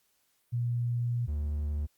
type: tone pair in turn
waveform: sine / triangle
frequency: 119.9 / 74.14 Hz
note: A#2 / D2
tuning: +49 / +17 cents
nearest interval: minor sixth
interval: 832 cents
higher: first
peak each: -27 dBFS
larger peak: neither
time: 0.52-1.27 / 1.27-1.87 s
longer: first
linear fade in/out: 20 ms
effects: white hiss -72 dBFS RMS until 1.97 s + Opus 48 kbps